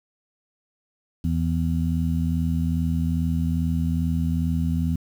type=harmonic tone; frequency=82.41 Hz; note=E2; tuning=in tune; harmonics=1 / 2 / 3; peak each=-24 / -24 / -27 dBFS; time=1.24-4.96 s; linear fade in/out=5 ms; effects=8-bit